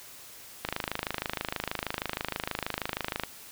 click train, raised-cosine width 0.3 ms, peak -13 dBFS, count 69, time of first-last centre 0.65-3.236 s, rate 26.3 Hz, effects white hiss -48 dBFS RMS until 3.51 s

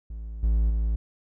triangle tone with level steps, 55 Hz, A1, in tune, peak -31 / -17 / -20 dBFS, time 0.1-0.96 s, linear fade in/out 5 ms, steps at 0.43 / 0.7 s, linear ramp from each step 5 ms, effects none

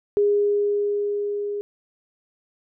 sine tone with level ramp, 410 Hz, G#4, 22 cents flat, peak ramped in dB -15 to -25 dBFS, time 0.17-1.61 s, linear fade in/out 0 ms, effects none

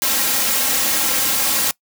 white noise with comb filter, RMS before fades -18 dBFS, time 0.02-1.71 s, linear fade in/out 0 ms, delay 3.7 ms, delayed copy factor +1, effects noise-tail reverb RT60 0.1 s tail -23 dB re dry + high-pass 80 Hz 12 dB/octave

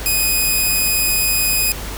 5% pulse tone, 2499 Hz, D#7, 7 cents sharp, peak -5 dBFS, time 0.06-1.72 s, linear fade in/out 0 ms, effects added 50 Hz sine -28 dBFS peak until 1.97 s + pink hiss -30 dBFS RMS until 1.97 s

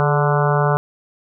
harmonic tone with a mistuned harmonic, 146.83 Hz, D3, in tune, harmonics 1 / 3 / 4 / 5 / 6 / 7 / 8 / 9 / 10, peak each -17 / -22 / -23 / -24 / -25 / -25 / -26 / -27 / -27 dBFS, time 0-0.77 s, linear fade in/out 0 ms, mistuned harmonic 3, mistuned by -56 cents, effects none

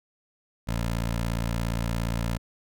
15% pulse tone with notch filter, 57.2 Hz, A#1, 32 cents flat, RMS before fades -28 dBFS, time 0.67-2.38 s, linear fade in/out 20 ms, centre 370 Hz, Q 1.7, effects none

